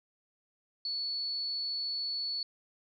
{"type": "tone", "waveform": "sine", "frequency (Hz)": 4427, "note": "C#8", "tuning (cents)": -3, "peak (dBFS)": -32, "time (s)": [0.85, 2.43], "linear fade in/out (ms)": 2, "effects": []}